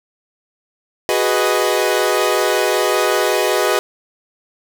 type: chord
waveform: sawtooth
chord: G# minor seventh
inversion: third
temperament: equal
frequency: 370 / 415.3 / 493.9 / 622.3 Hz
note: F#4 / G#4 / B4 / D#5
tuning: 0 / 0 / 0 / 0 cents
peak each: -16 dBFS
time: 1.09-3.79 s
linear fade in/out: 0 ms
effects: none